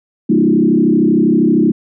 sine tone with frequency modulation, 268.2 Hz, C4, 43 cents sharp, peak -8 dBFS, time 0.29-1.72 s, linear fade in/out 10 ms, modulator 32.8 Hz, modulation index 2.5, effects none

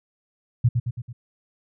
sine tone with echo, 120 Hz, B2, 49 cents flat, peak -13 dBFS, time 0.64-0.69 s, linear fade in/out 10 ms, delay 110 ms, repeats 4, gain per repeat -5 dB, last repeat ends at 1.13 s, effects none

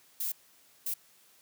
violet noise bursts at uneven times, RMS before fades -33 dBFS, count 2, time 0.2-0.32 / 0.86-0.94 s, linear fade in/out 5 ms, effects white hiss -62 dBFS RMS until 1.41 s + high-pass 100 Hz 12 dB/octave

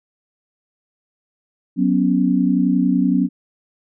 sine chord, F# suspended fourth, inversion none, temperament just, 185 / 246.7 / 277.5 Hz, F#3 / B3 / C#4, 0 / -2 / +2 cents, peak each -18 dBFS, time 1.76-3.29 s, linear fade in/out 50 ms, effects none

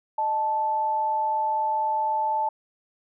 sine tone pair together, 616.4 / 876 Hz, D#5 / A5, -16 / -8 cents, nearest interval tritone, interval 608 cents, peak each -33 / -22 dBFS, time 0.18-2.49 s, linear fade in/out 5 ms, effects none

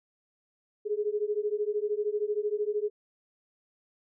sine beating tone pair, 412.2 / 425.2 Hz, G#4 / G#4, -13 / +41 cents, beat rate 13 Hz, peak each -30 dBFS, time 0.85-2.9 s, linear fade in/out 20 ms, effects none

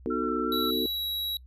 sine chord, B dominant seventh, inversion none, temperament just, 246.9 / 308.7 / 370.4 / 444.5 Hz, B3 / D#4 / F#4 / A4, 0 / -14 / +2 / +18 cents, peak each -32 dBFS, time 0.06-0.86 s, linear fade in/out 0 ms
sine tone with vibrato, 1345 Hz, E6, 34 cents sharp, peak -31 dBFS, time 0.1-0.71 s, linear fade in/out 10 ms, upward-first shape square, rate 2.8 Hz, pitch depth 11 cents each way
square tone with pitch glide, 3908 to 3877 Hz, B7 to B7, -19 to -33 cents, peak -29 dBFS, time 0.52-1.37 s, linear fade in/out 2 ms, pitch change -14 cents, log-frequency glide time 0.87-1.04 s
effects noise-tail reverb RT60 0.1 s tail -24 dB re dry + added 63 Hz sine -47 dBFS peak until 1.46 s

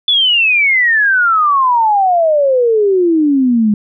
sine exponential sweep, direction down, 3493 to 204.3 Hz, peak -8 dBFS, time 0.08-3.74 s, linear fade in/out 2 ms, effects none

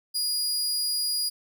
sawtooth tone, 4880 Hz, D#8, 34 cents flat, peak -22 dBFS, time 0.14-1.3 s, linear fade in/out 20 ms, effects none

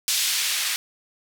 blue noise with band-pass filter sweep, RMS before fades -24 dBFS, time 0.08-0.76 s, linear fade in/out 0 ms, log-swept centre 3800 to 2200 Hz, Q 0.98, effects none

